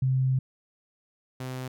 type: tone pair in turn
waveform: sine / sawtooth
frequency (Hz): 130.81 / 128.71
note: C3 / C3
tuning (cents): 0 / -28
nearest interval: unison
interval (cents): 28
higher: first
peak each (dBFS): -21 / -29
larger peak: first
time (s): 0.02-0.39 / 1.4-1.68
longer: first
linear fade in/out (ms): 5
effects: none